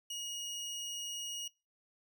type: tone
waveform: 25% pulse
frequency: 2883 Hz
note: F#7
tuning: 46 cents flat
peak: -35 dBFS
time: 0.1-1.48 s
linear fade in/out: 5 ms
effects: noise-tail reverb RT60 0.3 s tail -25 dB re dry